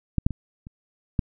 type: clicks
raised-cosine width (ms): 5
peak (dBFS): -9 / -6 / -18 / -27 / -9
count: 5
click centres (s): 0.183 / 0.265 / 0.307 / 0.669 / 1.192
effects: none